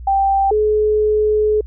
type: tone pair in turn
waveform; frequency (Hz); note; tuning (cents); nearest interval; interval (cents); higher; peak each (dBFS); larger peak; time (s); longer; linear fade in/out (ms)
sine; 784 / 425.8; G5 / G#4; 0 / +43; major seventh; 1057; first; -12; neither; 0.07-0.51 / 0.51-1.61; second; 5
effects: added 60 Hz sine -29 dBFS peak until 1.66 s